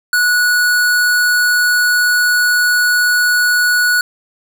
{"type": "tone", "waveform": "square", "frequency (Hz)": 1467, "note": "F#6", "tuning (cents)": -15, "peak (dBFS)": -11, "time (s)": [0.13, 4.01], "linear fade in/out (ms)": 2, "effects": []}